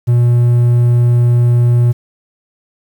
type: tone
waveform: triangle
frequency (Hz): 120.4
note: B2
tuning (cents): -44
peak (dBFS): -5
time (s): 0.07-1.93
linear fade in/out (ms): 20
effects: 7-bit